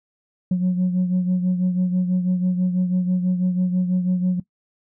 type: beating tone pair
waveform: sine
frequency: 181.3 / 187.4 Hz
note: F#3 / F#3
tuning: -35 / +22 cents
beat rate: 6.1 Hz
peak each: -16 / -24 dBFS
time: 0.51-4.4 s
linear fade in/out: 5 ms
effects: noise-tail reverb RT60 0.1 s tail -19 dB re dry + tanh soft clip ceiling -14 dBFS